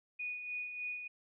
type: tone with tremolo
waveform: sine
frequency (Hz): 2469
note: D#7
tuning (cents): -14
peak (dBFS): -36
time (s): 0.19-1.08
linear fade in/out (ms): 10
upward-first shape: sine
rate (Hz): 3.3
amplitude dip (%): 50
effects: none